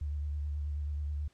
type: tone with vibrato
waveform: sine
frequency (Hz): 73.42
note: D2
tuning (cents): 0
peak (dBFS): -32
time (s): 0.01-1.28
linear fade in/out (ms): 5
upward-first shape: square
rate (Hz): 9.3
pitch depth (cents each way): 26
effects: pink hiss -69 dBFS RMS until 1.33 s + low-pass 8000 Hz 12 dB/octave